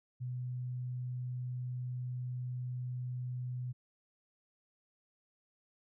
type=tone; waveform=sine; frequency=125 Hz; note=B2; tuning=21 cents sharp; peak=-36 dBFS; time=0.2-3.73 s; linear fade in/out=20 ms; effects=none